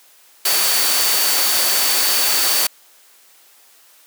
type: tone in noise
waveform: sine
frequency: 4528 Hz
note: C#8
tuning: 36 cents sharp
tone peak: -22 dBFS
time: 0.45-2.67 s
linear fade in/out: 5 ms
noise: white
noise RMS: -17 dBFS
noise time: 0.45-2.67 s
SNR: -8 dB
effects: white hiss -50 dBFS RMS until 4.06 s + high-pass 400 Hz 12 dB/octave